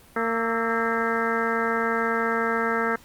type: harmonic tone with a mistuned harmonic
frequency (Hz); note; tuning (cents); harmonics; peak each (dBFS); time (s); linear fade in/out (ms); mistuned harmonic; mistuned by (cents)
229.1; A#3; -30; 1 / 2 / 3 / 4 / 5 / 6 / 7 / 8 / 9; -30 / -27 / -33 / -32 / -35 / -28 / -29 / -33 / -37; 0.16-2.96; 5; 6; -65
effects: pink hiss -52 dBFS RMS until 3.04 s + Opus 32 kbps